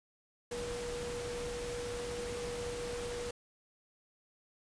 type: tone in noise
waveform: sine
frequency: 482 Hz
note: B4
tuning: 42 cents flat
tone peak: -38 dBFS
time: 0.51-3.31 s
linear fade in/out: 5 ms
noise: pink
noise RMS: -43 dBFS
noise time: 0.51-3.31 s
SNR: +2 dB
effects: resampled to 22050 Hz